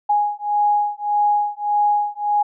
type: beating tone pair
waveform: sine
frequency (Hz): 828 / 829.7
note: G#5 / G#5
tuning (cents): -5 / -2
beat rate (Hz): 1.7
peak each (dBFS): -19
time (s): 0.09-2.43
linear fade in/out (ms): 10
effects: none